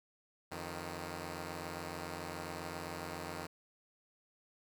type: tone pair together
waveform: 5% pulse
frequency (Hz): 87.31 / 155.56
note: F2 / D#3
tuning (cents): 0 / 0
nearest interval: minor seventh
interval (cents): 1000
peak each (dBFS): -32 / -33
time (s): 0.51-3.47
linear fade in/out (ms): 10
effects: none